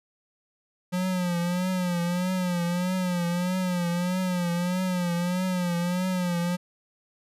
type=tone with vibrato; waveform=square; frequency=178.8 Hz; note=F3; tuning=41 cents sharp; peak=-25 dBFS; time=0.92-6.57 s; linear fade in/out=20 ms; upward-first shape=triangle; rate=1.6 Hz; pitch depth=78 cents each way; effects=resampled to 32000 Hz